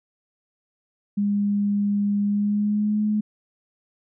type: tone with pitch glide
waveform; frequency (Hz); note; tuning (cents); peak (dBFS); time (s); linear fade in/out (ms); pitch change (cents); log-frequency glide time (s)
sine; 203.5 to 211.7; G#3 to G#3; -35 to +33; -19; 1.17-3.21; 10; +68; 2.23-3.02
effects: none